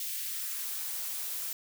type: noise with high-pass filter sweep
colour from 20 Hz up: blue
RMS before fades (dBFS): -36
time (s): 0-1.53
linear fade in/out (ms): 2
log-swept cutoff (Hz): 2700 to 270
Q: 1.2
effects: none